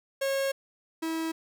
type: tone pair in turn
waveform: 45% pulse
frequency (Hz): 545 / 324.1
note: C#5 / E4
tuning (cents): -29 / -29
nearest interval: major sixth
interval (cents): 900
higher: first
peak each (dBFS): -26 / -29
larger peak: first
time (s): 0.21-0.52 / 1.02-1.32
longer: first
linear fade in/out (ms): 10
effects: none